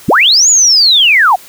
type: linear two-way sweep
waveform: sine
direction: up then down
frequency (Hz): 57 to 7010 to 669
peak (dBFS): -4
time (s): 0.08-1.36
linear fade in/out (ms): 10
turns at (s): 0.49
effects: white hiss -36 dBFS RMS until 1.48 s